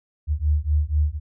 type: beating tone pair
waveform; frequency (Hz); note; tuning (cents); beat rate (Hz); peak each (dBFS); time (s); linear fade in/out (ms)
sine; 73.3 / 77.4; D2 / D#2; -3 / -9; 4.1; -21; 0.27-1.2; 50
effects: none